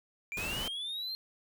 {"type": "linear sweep", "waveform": "triangle", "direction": "up", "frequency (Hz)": [2331, 4216], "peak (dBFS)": -34, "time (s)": [0.32, 1.15], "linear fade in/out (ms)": 0}
{"type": "noise", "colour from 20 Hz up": "pink", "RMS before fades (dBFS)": -39, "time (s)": [0.37, 0.68], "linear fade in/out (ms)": 2}
{"effects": []}